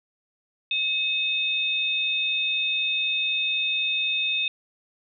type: tone pair together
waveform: sine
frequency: 2568 / 3632 Hz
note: E7 / A#7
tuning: -46 / -46 cents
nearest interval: tritone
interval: 600 cents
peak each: -25 dBFS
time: 0.71-4.48 s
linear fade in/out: 2 ms
effects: none